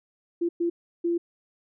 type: tone bursts at uneven times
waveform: sine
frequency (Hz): 342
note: F4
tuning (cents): -36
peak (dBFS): -22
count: 3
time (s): 0.41-0.49 / 0.6-0.7 / 1.04-1.18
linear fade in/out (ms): 10
effects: none